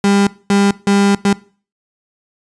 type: tone bursts at uneven times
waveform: 35% pulse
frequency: 200 Hz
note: G3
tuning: 35 cents sharp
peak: -8 dBFS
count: 4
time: 0.04-0.27 / 0.5-0.71 / 0.87-1.15 / 1.25-1.33 s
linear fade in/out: 2 ms
effects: noise-tail reverb RT60 0.4 s tail -20 dB re dry + resampled to 22050 Hz